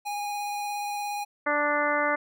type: tone with vibrato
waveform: square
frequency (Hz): 822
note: G#5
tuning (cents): -18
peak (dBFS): -30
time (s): 0.05-1.25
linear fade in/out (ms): 20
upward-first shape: sine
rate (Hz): 17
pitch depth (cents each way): 10
type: harmonic tone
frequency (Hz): 293.7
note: D4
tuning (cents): 0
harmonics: 1 / 2 / 3 / 4 / 5 / 6 / 7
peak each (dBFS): -34 / -28 / -31 / -29 / -30 / -32 / -31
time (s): 1.46-2.16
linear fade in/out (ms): 10
effects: none